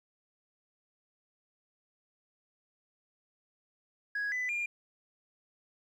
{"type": "tone with pitch steps", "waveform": "sine", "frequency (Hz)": [1662, 1999.4, 2405], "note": ["G#6", "B6", "D7"], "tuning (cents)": [1, 21, 41], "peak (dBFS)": -29, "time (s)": [4.15, 4.66], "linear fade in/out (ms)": 5, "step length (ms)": 170, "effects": ["tanh soft clip ceiling -29 dBFS", "11-bit"]}